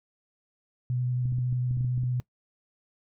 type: tone with vibrato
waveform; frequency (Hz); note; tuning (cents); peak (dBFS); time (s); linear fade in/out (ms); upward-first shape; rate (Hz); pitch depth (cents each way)
sine; 124.7; B2; +17; -25; 0.9-2.2; 0; sine; 11; 14
type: clicks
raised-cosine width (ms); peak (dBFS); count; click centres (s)
5; -26; 10; 1.256 / 1.324 / 1.385 / 1.527 / 1.711 / 1.772 / 1.809 / 1.847 / 1.978 / 2.035
effects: noise-tail reverb RT60 0.1 s tail -21 dB re dry